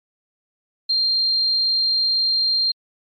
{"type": "tone", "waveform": "sine", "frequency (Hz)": 4186, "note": "C8", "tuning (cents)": 0, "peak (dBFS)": -16, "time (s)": [0.89, 2.72], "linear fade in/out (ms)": 10, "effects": ["MP3 32 kbps"]}